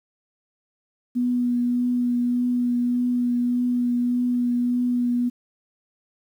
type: tone with vibrato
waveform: sine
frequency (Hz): 244.4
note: B3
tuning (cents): -18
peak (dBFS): -19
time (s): 1.15-5.3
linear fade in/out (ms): 20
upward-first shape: triangle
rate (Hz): 1.7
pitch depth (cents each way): 16
effects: 9-bit